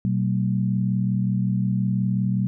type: tone cluster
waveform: sine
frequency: 123.9 / 189.4 / 228.6 Hz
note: B2 / F#3 / A#3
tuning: +6 / +41 / -34 cents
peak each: -23 / -22 / -31 dBFS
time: 0.05-2.47 s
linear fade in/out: 0 ms
effects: none